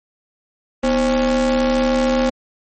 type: ring-modulated tone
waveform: square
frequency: 141.5 Hz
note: C#3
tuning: 36 cents sharp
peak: -12 dBFS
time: 0.83-2.3 s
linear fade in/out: 10 ms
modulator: 388 Hz
effects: MP3 32 kbps